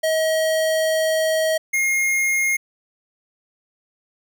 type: tone pair in turn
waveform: square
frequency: 636 / 2139 Hz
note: D#5 / C7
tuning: +38 / +38 cents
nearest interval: octave + major sixth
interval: 2100 cents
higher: second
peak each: -18 dBFS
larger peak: neither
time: 0.03-1.58 / 1.73-2.57 s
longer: first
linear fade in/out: 10 ms
effects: none